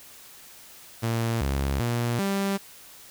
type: tone with pitch steps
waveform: sawtooth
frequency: 115 / 68.6 / 118.9 / 197 Hz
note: A#2 / C#2 / A#2 / G3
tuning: -23 / -17 / +35 / +9 cents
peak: -20 dBFS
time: 1.02-2.58 s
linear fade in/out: 20 ms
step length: 390 ms
effects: white hiss -48 dBFS RMS until 3.1 s